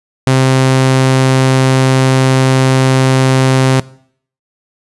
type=tone; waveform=sawtooth; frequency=131.5 Hz; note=C3; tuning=9 cents sharp; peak=-3 dBFS; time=0.27-3.8 s; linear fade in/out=0 ms; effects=noise-tail reverb RT60 0.6 s tail -21 dB re dry + resampled to 24000 Hz